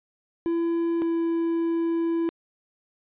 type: tone pair in turn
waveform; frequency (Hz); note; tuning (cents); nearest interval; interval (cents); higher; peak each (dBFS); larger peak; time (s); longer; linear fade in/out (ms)
triangle; 336 / 333.3; E4 / E4; +33 / +19; unison; 14; first; -20 / -20; neither; 0.46-1.02 / 1.02-2.29; second; 0
effects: resampled to 8000 Hz